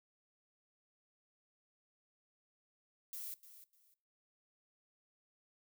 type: noise with echo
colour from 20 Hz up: violet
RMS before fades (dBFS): -45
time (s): 3.13-3.34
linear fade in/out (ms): 0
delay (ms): 300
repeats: 2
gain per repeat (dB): -13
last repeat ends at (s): 3.94
effects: noise-tail reverb RT60 0.4 s tail -20 dB re dry